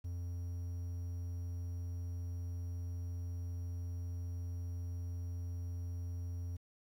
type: tone with quantisation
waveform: triangle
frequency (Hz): 87.31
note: F2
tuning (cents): 0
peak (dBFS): -36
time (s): 0.04-6.57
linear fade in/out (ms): 10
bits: 11
effects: none